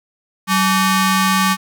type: ring-modulated tone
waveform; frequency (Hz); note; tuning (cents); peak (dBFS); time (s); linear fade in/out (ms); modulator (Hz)
sawtooth; 671; E5; +31; -6; 0.47-1.57; 50; 481
effects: none